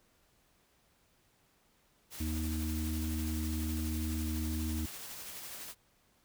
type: noise with tremolo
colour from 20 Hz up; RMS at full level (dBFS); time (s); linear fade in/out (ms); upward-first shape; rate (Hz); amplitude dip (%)
white; -44; 2.1-5.75; 50; sine; 12; 25
type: harmonic tone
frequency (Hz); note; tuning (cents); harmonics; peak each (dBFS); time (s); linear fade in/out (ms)
78.2; D#2; +9; 1 / 3 / 4; -34 / -39 / -40; 2.2-4.86; 5
effects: pink hiss -70 dBFS RMS until 6.24 s